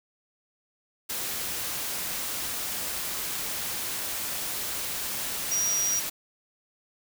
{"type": "tone in noise", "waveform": "sine", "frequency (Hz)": 5750, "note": "F8", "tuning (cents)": 50, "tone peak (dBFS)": -24, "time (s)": [5.51, 6], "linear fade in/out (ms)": 10, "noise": "white", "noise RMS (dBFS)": -32, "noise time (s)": [1.09, 6.1], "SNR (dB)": 5, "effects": []}